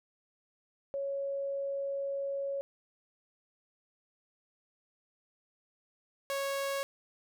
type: tone pair in turn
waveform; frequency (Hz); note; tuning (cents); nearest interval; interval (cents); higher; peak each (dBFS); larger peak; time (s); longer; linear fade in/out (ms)
sine / sawtooth; 554.4 / 552.1; C#5 / C#5; 0 / -7; unison; 7; first; -32 / -28; second; 0.94-2.61 / 6.3-6.83; first; 0
effects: none